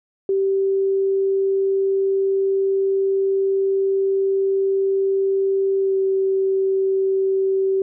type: tone with pitch glide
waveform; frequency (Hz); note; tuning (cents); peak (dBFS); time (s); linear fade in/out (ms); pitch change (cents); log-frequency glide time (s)
sine; 388.8 to 385; G4 to G4; -14 to -31; -16; 0.29-7.82; 2; -17; 5.79-5.97
effects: none